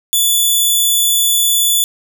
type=tone; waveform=10% pulse; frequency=3463 Hz; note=A7; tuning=28 cents flat; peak=-3 dBFS; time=0.13-1.84 s; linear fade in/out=0 ms; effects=none